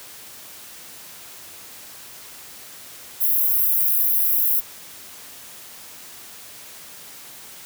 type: high-pass noise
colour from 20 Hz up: white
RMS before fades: -19 dBFS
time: 3.2-4.61 s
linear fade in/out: 20 ms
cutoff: 11000 Hz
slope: 96 dB/octave
effects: white hiss -41 dBFS RMS until 7.65 s + high-pass 60 Hz 12 dB/octave